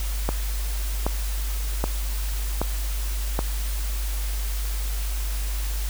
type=click train; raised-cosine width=1 ms; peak=-9 dBFS; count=5; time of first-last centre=0.29-3.391 s; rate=1.29 Hz; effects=added 50 Hz sine -24 dBFS peak until 5.89 s + white hiss -36 dBFS RMS until 5.89 s